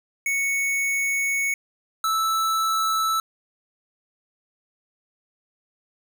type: tone pair in turn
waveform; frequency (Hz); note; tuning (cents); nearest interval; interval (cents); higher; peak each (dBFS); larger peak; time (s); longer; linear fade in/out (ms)
square; 2217 / 1315.3; C#7 / E6; 0 / -4; major sixth; 904; first; -22 / -21; second; 0.26-1.54 / 2.04-3.2; first; 2
effects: none